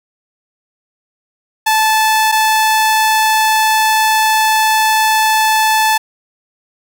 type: tone pair in turn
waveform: sawtooth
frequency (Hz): 873 / 873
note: A5 / A5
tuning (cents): -14 / -14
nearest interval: unison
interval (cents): 0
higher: neither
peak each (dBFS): -6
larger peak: neither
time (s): 1.66-2.32 / 2.32-5.98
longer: second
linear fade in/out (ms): 10
effects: none